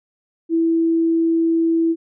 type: tone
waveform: sine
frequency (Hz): 329.6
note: E4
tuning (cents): 0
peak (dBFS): -14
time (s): 0.49-1.96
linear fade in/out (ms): 50
effects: none